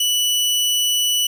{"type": "tone", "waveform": "sawtooth", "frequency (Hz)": 2960, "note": "F#7", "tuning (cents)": 0, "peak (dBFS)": -13, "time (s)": [0, 1.27], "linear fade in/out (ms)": 5, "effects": []}